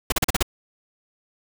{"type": "noise bursts", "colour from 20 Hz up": "pink", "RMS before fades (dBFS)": -19, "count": 6, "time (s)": [0.1, 0.427], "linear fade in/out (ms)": 5, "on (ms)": 22, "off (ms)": 39, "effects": []}